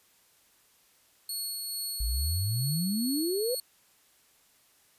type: tone with tremolo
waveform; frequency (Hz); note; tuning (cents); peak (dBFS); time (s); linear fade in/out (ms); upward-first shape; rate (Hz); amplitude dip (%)
15% pulse; 4363; C#8; -28; -25; 1.29-3.6; 2; sine; 2.3; 25
type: exponential sweep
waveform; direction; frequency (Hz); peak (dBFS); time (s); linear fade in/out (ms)
sine; up; 51.5 to 520; -27; 2-3.55; 5
effects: white hiss -64 dBFS RMS until 4.98 s + resampled to 32000 Hz